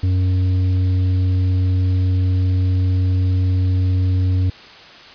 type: tone with tanh clipping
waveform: triangle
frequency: 92.5 Hz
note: F#2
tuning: in tune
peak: -15 dBFS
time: 0.03-4.5 s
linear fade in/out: 5 ms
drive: 11 dB
effects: white hiss -40 dBFS RMS until 5.14 s + resampled to 11025 Hz